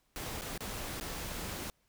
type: noise with dropouts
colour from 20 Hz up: pink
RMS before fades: -40 dBFS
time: 0.16-1.7 s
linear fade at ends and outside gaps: 0 ms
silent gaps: 0.411-0.419 / 0.577-0.606 / 0.999-1.01 s
effects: pink hiss -74 dBFS RMS until 1.88 s